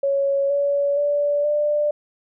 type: tone with pitch steps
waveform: sine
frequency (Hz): 555 / 567.3 / 579.9 / 592.8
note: C#5 / C#5 / D5 / D5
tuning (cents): +2 / +40 / -22 / +16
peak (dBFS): -17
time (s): 0.03-1.91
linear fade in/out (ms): 5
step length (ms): 470
effects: none